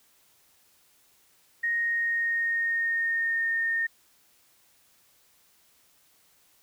sine tone with pitch glide, 1866 to 1831.8 Hz, A#6 to A#6, +1 to -31 cents, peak -24 dBFS, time 1.63-3.87 s, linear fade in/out 10 ms, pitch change -32 cents, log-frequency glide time 1.77-3.5 s, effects white hiss -63 dBFS RMS until 6.62 s

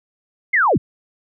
sine linear sweep, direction down, 2178 to 58 Hz, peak -12 dBFS, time 0.53-0.78 s, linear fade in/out 10 ms, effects none

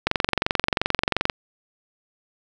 click train, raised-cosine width 0.3 ms, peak -3 dBFS, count 29, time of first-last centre 0.07-1.298 s, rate 22.8 Hz, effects none

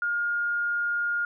sine tone, 1419 Hz, F6, 27 cents sharp, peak -24 dBFS, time 0.02-1.25 s, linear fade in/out 2 ms, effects none

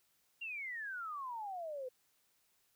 sine exponential sweep, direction down, 2818 to 493.9 Hz, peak -40 dBFS, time 0.41-1.89 s, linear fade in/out 10 ms, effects white hiss -75 dBFS RMS until 2.75 s

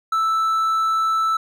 triangle tone, 1318.5 Hz, E6, in tune, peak -15 dBFS, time 0.12-1.37 s, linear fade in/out 5 ms, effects none

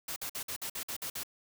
white noise bursts, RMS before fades -38 dBFS, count 9, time 0.08-1.234 s, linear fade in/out 5 ms, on 82 ms, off 52 ms, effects none

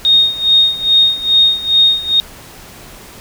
sine tone with tremolo, 3709 Hz, A#7, 9 cents flat, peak -5 dBFS, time 0.05-2.2 s, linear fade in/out 0 ms, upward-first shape sine, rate 2.4 Hz, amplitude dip 85%, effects pink hiss -36 dBFS RMS until 3.2 s

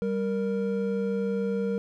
triangle tone pair together, 196.01 / 466.2 Hz, G3 / A#4, 0 / 0 cents, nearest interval octave + minor third, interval 1500 cents, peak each -26 dBFS, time 0.02-1.78 s, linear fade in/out 0 ms, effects none

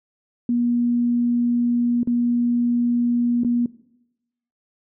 sine tone with dropouts, 239.9 Hz, A#3, 50 cents sharp, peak -17 dBFS, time 0.49-3.66 s, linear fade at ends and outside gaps 2 ms, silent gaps 2.032-2.073 / 3.435-3.447 s, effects noise-tail reverb RT60 0.9 s tail -19 dB re dry

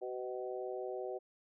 harmonic tone with a mistuned harmonic, 125.9 Hz, B2, 34 cents sharp, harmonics 3 / 4 / 5 / 6, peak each -41 / -43 / -45 / -47 dBFS, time 0.01-1.19 s, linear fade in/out 20 ms, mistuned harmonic 5, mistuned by -16 cents, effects none

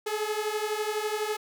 sawtooth beating tone pair, 420 / 432 Hz, G#4 / A4, +19 / -32 cents, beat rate 12 Hz, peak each -27 dBFS, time 0.06-1.37 s, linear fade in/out 10 ms, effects none

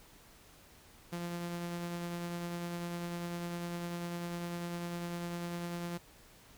sawtooth tone with tremolo, 172.8 Hz, F3, 18 cents flat, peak -32 dBFS, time 1.12-5.98 s, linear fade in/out 10 ms, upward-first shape triangle, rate 10 Hz, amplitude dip 30%, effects pink hiss -59 dBFS RMS until 6.57 s

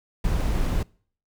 brown noise, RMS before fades -23 dBFS, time 0.24-0.83 s, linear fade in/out 5 ms, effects noise-tail reverb RT60 0.5 s tail -25 dB re dry

